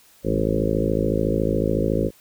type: harmonic tone with a mistuned harmonic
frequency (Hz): 53.9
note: A1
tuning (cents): -35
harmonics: 1 / 2 / 3 / 4 / 5 / 6 / 7 / 8 / 9 / 10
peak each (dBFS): -28 / -28 / -28 / -28 / -28 / -28 / -28 / -28 / -28 / -28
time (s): 0.23-2.11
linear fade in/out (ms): 50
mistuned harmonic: 3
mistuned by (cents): +44
effects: white hiss -54 dBFS RMS until 2.2 s